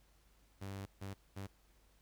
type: tone bursts at uneven times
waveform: sawtooth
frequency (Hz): 98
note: G2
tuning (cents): 0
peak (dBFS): -39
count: 3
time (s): 0.61-0.86 / 1.01-1.14 / 1.36-1.47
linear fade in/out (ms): 10
effects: added 50 Hz sine -68 dBFS peak until 2.01 s + pink hiss -72 dBFS RMS until 2.01 s